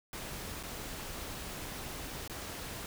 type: noise with dropouts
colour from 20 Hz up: pink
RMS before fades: -42 dBFS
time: 0.13-2.86 s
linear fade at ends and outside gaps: 1 ms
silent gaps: 0.629-0.635 / 2.277-2.297 s
effects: none